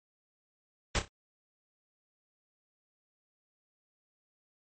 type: noise with echo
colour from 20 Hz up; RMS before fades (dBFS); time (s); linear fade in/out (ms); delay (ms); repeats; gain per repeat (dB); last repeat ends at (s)
pink; -28; 0.95-0.99; 0; 30; 3; -10; 1.08
effects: MP3 32 kbps